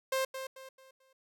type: tone with echo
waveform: sawtooth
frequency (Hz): 528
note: C5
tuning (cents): +16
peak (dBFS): -25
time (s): 0.12-0.25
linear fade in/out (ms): 5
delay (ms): 220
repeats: 4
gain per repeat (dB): -9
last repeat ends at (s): 1.13
effects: none